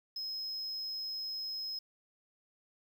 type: tone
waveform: sine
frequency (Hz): 5130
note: E8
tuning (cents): -48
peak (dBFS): -34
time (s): 0.16-1.79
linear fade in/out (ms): 5
effects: tanh soft clip ceiling -35 dBFS + 10-bit